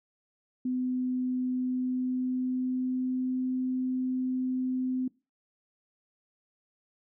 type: tone with pitch glide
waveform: sine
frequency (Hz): 253.4 to 256.2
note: B3 to C4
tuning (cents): +45 to -36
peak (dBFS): -27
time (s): 0.65-5.08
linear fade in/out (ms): 5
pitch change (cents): +19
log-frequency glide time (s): 1.52-3.49
effects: noise-tail reverb RT60 0.3 s tail -22 dB re dry